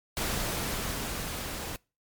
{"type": "noise with level ramp", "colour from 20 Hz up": "pink", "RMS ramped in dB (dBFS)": [-30, -37], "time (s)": [0.17, 1.76], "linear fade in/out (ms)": 0, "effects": ["noise-tail reverb RT60 0.3 s tail -25 dB re dry", "MP3 96 kbps"]}